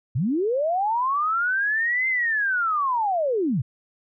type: linear two-way sweep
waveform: sine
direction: up then down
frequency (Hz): 103.83 to 2093 to 103.83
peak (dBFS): -20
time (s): 0.15-3.62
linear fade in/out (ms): 10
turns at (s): 2.08
effects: none